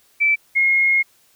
sine tone pair in turn, 2322 / 2152 Hz, D7 / C7, -20 / +48 cents, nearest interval minor second, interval 132 cents, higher first, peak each -13 dBFS, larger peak neither, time 0.2-0.36 / 0.55-1.03 s, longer second, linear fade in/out 20 ms, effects white hiss -57 dBFS RMS until 1.35 s

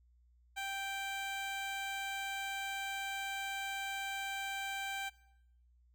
15% pulse tone with notch filter, 784 Hz, G5, in tune, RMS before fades -40 dBFS, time 0.56-5.1 s, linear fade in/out 20 ms, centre 11000 Hz, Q 1.7, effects noise-tail reverb RT60 0.8 s tail -20 dB re dry + added 60 Hz sine -64 dBFS peak until 5.94 s

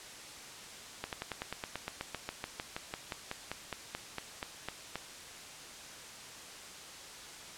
slowing click train, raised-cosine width 0.3 ms, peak -20 dBFS, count 25, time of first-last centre 1.04-4.956 s, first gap 88 ms, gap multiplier 1.05, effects white hiss -48 dBFS RMS until 7.57 s + low-pass 8000 Hz 12 dB/octave

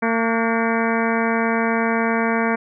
harmonic tone with a mistuned harmonic, 227.7 Hz, A#3, 40 cents flat, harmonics 1 / 2 / 3 / 4 / 5 / 6 / 7 / 8 / 9 / 10, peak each -21 / -24 / -26 / -27 / -28 / -29 / -29 / -30 / -31 / -31 dBFS, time 0.02-2.56 s, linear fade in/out 10 ms, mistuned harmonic 6, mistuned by +79 cents, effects none

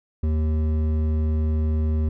sine tone with hard clipping, 77.78 Hz, D#2, in tune, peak -21 dBFS, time 0.23-2.09 s, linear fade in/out 5 ms, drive 10 dB, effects none

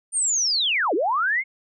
sine linear two-way sweep, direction down then up, 9100 to 293.7 to 2207 Hz, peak -19 dBFS, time 0.12-1.44 s, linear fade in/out 50 ms, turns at 0.94 s, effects none

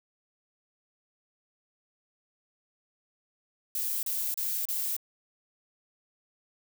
violet noise bursts, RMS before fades -31 dBFS, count 4, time 3.75-4.966 s, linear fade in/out 2 ms, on 280 ms, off 32 ms, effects none

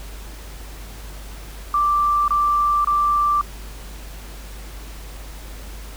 sine tone bursts, 1174.7 Hz, D6, in tune, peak -15 dBFS, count 3, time 1.74-3.412 s, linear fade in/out 2 ms, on 540 ms, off 26 ms, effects added 50 Hz sine -34 dBFS peak until 5.96 s + pink hiss -41 dBFS RMS until 5.96 s

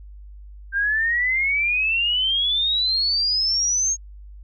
sine exponential sweep, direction up, 1576 to 6570 Hz, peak -18 dBFS, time 0.72-3.97 s, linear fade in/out 50 ms, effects added 50 Hz sine -38 dBFS peak until 4.43 s

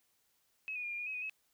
sine tone with pitch steps, 2569 / 2463 / 2415 / 2400 / 2439 / 2553 / 2474 / 2572 Hz, E7 / D#7 / D7 / D7 / D#7 / D#7 / D#7 / E7, -45 / -18 / +48 / +37 / -35 / +44 / -10 / -43 cents, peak -37 dBFS, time 0.68-1.296 s, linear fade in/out 0 ms, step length 77 ms, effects white hiss -75 dBFS RMS until 1.53 s

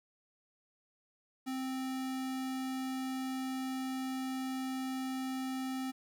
square tone, 261.6 Hz, C4, in tune, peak -36 dBFS, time 1.46-5.92 s, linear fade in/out 20 ms, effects 11-bit

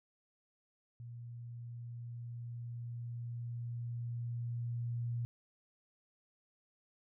sine tone with level ramp, 118.8 Hz, A#2, 33 cents sharp, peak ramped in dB -45 to -34 dBFS, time 1-5.25 s, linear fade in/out 0 ms, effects none

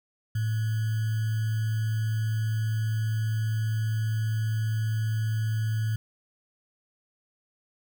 sine tone with sample-and-hold, 110 Hz, A2, in tune, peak -24 dBFS, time 0.35-5.96 s, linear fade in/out 5 ms, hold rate 1575 Hz, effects none

